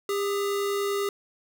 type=tone pair together; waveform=square; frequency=401.1 / 1273.4 Hz; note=G4 / D#6; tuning=+40 / +40 cents; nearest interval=octave + minor sixth; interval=2000 cents; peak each=-26 / -37 dBFS; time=0.09-1.09 s; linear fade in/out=2 ms; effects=none